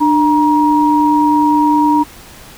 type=tone pair together; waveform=sine; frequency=298.4 / 947.4 Hz; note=D4 / A#5; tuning=+28 / +28 cents; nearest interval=octave + minor sixth; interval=2000 cents; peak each=-11 / -11 dBFS; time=0-2.04 s; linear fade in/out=20 ms; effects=pink hiss -37 dBFS RMS until 2.57 s